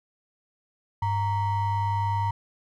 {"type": "ring-modulated tone", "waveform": "triangle", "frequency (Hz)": 516, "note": "C5", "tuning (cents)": -24, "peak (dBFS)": -18, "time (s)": [1.02, 2.31], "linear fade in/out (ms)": 5, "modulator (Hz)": 415, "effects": []}